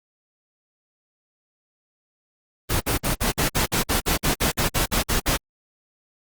pink noise bursts, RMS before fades -21 dBFS, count 16, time 2.69-5.375 s, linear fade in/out 20 ms, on 120 ms, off 51 ms, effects Opus 24 kbps

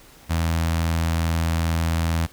sawtooth tone with notch filter, 82.41 Hz, E2, in tune, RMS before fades -22 dBFS, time 0.29-2.27 s, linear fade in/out 20 ms, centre 400 Hz, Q 1.3, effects pink hiss -49 dBFS RMS until 2.32 s

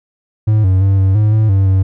triangle tone with pitch steps, 107.8 / 93.8 / 97.5 / 95.8 / 106.5 / 108.9 / 97 / 95.3 Hz, A2 / F#2 / G2 / G2 / G#2 / A2 / G2 / G2, -35 / +24 / -9 / -39 / +44 / -17 / -18 / -48 cents, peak -6 dBFS, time 0.47-1.83 s, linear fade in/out 10 ms, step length 170 ms, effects none

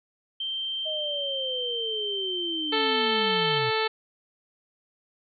sine tone with pitch glide, 3136 to 3114 Hz, G7 to G7, 0 to -12 cents, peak -28 dBFS, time 0.4-3.59 s, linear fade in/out 5 ms, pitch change -12 cents, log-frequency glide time 1.06-2.34 s
sine linear sweep, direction down, 631 to 119 Hz, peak -32 dBFS, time 0.85-3.71 s, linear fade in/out 20 ms
harmonic tone, 440 Hz, A4, in tune, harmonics 1 / 2 / 3 / 4 / 5 / 6 / 7 / 8 / 9 / 10, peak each -27 / -30 / -32 / -33 / -34 / -35 / -35 / -36 / -37 / -37 dBFS, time 2.72-3.88 s, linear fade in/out 10 ms
effects none

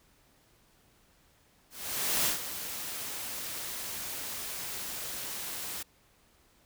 white noise with ADSR envelope, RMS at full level -27 dBFS, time 1.7-5.83 s, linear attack 560 ms, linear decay 120 ms, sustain -11 dB, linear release 7 ms, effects pink hiss -65 dBFS RMS until 6.65 s

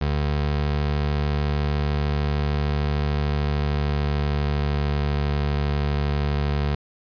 25% pulse tone with pitch glide, 73.42 to 72.53 Hz, D2 to D2, 0 to -21 cents, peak -17 dBFS, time 0.01-6.75 s, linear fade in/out 5 ms, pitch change -21 cents, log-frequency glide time 3.14-5.28 s, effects resampled to 11025 Hz

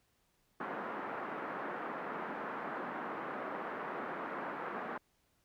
white band-pass noise, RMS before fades -41 dBFS, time 0.6-4.98 s, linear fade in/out 5 ms, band 190 to 1500 Hz, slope 24 dB/octave, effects pink hiss -75 dBFS RMS until 5.44 s

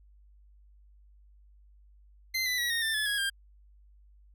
25% pulse tone with pitch steps, 2070 / 1994.9 / 1922.5 / 1852.7 / 1785.5 / 1720.7 / 1658.2 / 1598 Hz, C7 / B6 / B6 / A#6 / A6 / A6 / G#6 / G6, -19 / +17 / -47 / -11 / +25 / -39 / -3 / +33 cents, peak -24 dBFS, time 2.34-3.3 s, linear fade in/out 10 ms, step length 120 ms, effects added 50 Hz sine -55 dBFS peak until 4.34 s

